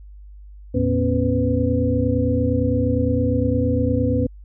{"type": "tone cluster", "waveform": "sine", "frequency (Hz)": [82.4, 113.3, 244.6, 273.3, 499], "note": ["E2", "A#2", "B3", "C#4", "B4"], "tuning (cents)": [0, -49, -16, -24, 18], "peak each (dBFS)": -23, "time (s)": [0.74, 4.27], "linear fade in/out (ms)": 10, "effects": ["added 50 Hz sine -38 dBFS peak until 4.44 s"]}